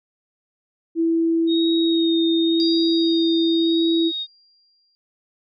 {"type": "tone", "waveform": "sine", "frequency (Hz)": 330, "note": "E4", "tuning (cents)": 2, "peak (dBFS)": -16, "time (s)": [0.95, 4.12], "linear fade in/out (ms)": 50}
{"type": "tone with vibrato", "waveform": "sine", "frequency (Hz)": 3729, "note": "A#7", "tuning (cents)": 0, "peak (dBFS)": -24, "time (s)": [1.47, 4.27], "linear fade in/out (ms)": 50, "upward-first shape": "sine", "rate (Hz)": 0.92, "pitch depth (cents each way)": 25}
{"type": "tone with exponential decay", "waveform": "sine", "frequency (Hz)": 4768, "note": "D8", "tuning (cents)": 25, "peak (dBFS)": -23, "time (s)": [2.6, 4.95], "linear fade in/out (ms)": 0, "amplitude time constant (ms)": 510}
{"effects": []}